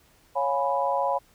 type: chord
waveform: sine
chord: C# dominant seventh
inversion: none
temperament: equal with one note detuned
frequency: 554.4 / 705.3 / 830.6 / 987.8 Hz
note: C#5 / E#5 / G#5 / B5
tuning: 0 / +17 / 0 / 0 cents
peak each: -27 / -30 / -28 / -27 dBFS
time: 0.35-1.19 s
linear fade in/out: 20 ms
effects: pink hiss -60 dBFS RMS until 1.34 s